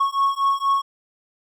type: beating tone pair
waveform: triangle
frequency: 1100 / 1104.2 Hz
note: C#6 / C#6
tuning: -14 / -7 cents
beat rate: 4.2 Hz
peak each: -19 dBFS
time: 0-0.82 s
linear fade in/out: 10 ms
effects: none

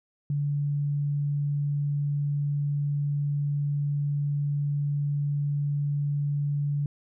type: tone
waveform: sine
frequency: 144.3 Hz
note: D3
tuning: 30 cents flat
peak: -24 dBFS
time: 0.3-6.86 s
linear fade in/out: 2 ms
effects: none

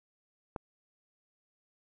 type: click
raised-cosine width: 1 ms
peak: -22 dBFS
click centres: 0.562 s
effects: none

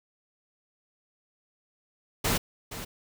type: noise with echo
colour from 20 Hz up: pink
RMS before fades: -26 dBFS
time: 2.24-2.38 s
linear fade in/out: 10 ms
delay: 470 ms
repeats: 1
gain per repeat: -12 dB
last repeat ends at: 2.85 s
effects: none

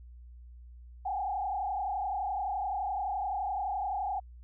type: tone with frequency modulation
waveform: sine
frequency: 785 Hz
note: G5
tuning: 2 cents sharp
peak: -30 dBFS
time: 1.05-4.2 s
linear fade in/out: 10 ms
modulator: 31.7 Hz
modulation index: 1.7
effects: added 60 Hz sine -47 dBFS peak until 4.43 s

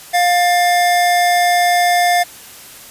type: tone pair together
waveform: square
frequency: 706 / 1772.3 Hz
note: F5 / A6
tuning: +19 / +12 cents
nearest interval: octave + major third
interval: 1593 cents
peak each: -12 / -21 dBFS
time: 0.13-2.24 s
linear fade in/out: 20 ms
effects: white hiss -37 dBFS RMS until 2.9 s + resampled to 32000 Hz

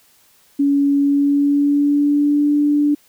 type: tone with pitch glide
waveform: sine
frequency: 282.1 to 292.6 Hz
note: C#4 to D4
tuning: +30 to -6 cents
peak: -12 dBFS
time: 0.59-2.95 s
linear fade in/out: 10 ms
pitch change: +64 cents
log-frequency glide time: 0.99-2.51 s
effects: white hiss -54 dBFS RMS until 3.08 s

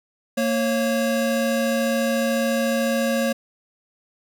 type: tone pair together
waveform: square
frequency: 230 / 548 Hz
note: A#3 / C#5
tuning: -23 / -20 cents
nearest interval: octave + minor third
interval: 1503 cents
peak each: -23 / -23 dBFS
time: 0.37-3.33 s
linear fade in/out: 10 ms
effects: none

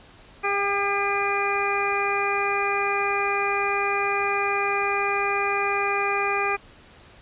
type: harmonic tone with a mistuned harmonic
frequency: 402.3 Hz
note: G4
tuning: 45 cents sharp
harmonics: 1 / 2 / 3 / 4 / 5 / 6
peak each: -28 / -28 / -27 / -32 / -32 / -27 dBFS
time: 0.43-6.57 s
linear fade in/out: 20 ms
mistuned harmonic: 2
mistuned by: -16 cents
effects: pink hiss -50 dBFS RMS until 7.21 s + resampled to 8000 Hz

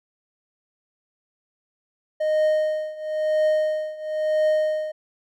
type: tone with tremolo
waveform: triangle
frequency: 618 Hz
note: D#5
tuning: 12 cents flat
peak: -14 dBFS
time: 2.2-4.92 s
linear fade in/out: 10 ms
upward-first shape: triangle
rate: 0.99 Hz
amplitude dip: 90%
effects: none

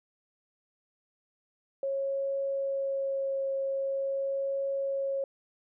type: tone with vibrato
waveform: sine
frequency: 546 Hz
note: C#5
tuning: 26 cents flat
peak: -28 dBFS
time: 1.83-5.24 s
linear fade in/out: 2 ms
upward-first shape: triangle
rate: 0.44 Hz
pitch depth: 11 cents each way
effects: none

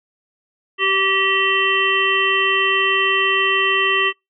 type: harmonic tone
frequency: 386.8 Hz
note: G4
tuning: 23 cents flat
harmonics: 1 / 3 / 5 / 7 / 8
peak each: -23 / -21 / -20 / -20 / -22 dBFS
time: 0.78-4.13 s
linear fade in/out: 50 ms
effects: noise-tail reverb RT60 0.2 s tail -25 dB re dry

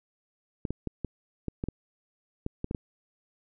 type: clicks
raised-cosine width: 3 ms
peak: -18 dBFS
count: 11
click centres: 0.652 / 0.706 / 0.873 / 1.047 / 1.483 / 1.639 / 1.686 / 2.464 / 2.644 / 2.711 / 2.748 s
effects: none

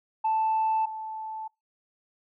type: tone pair in turn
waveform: sine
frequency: 880 / 875.8 Hz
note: A5 / A5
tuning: 0 / -8 cents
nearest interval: unison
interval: 8 cents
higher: first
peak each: -21 / -33 dBFS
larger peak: first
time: 0.24-0.86 / 0.86-1.48 s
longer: neither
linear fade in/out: 10 ms
effects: noise-tail reverb RT60 0.2 s tail -24 dB re dry + tanh soft clip ceiling -19 dBFS

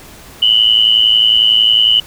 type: tone pair together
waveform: sine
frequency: 2921 / 3032 Hz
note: F#7 / F#7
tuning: -23 / +42 cents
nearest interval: minor second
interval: 65 cents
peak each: -10 dBFS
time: 0.42-2 s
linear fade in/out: 5 ms
effects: pink hiss -37 dBFS RMS until 2.06 s

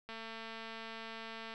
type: click train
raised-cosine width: 0.3 ms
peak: -30 dBFS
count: 327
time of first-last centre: 0.09-1.539 s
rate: 225 Hz
effects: none

